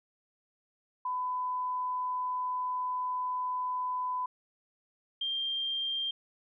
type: tone pair in turn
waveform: sine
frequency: 1003 / 3184 Hz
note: B5 / G7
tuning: +26 / +26 cents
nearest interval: octave + minor sixth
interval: 2000 cents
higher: second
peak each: -30 / -30 dBFS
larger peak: neither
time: 1.05-4.26 / 5.21-6.11 s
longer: first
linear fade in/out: 5 ms
effects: none